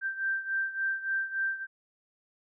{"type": "beating tone pair", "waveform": "sine", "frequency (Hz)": [1568, 1571.5], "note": ["G6", "G6"], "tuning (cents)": [0, 4], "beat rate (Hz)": 3.5, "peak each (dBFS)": [-30, -34], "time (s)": [0.01, 1.67], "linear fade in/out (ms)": 50, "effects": []}